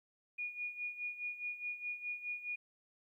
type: tone with tremolo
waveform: sine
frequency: 2445 Hz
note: D#7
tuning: 31 cents flat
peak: -36 dBFS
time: 0.38-2.56 s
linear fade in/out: 10 ms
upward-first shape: sine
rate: 4.8 Hz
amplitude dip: 75%
effects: 13-bit